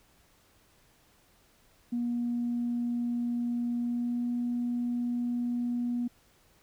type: tone with pitch glide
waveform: sine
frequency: 239.4 to 241.6 Hz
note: A#3 to B3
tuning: +46 to -38 cents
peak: -27 dBFS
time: 1.92-6.08 s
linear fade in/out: 10 ms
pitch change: +16 cents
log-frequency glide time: 3.78-4.29 s
effects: tanh soft clip ceiling -23 dBFS + pink hiss -64 dBFS RMS until 6.62 s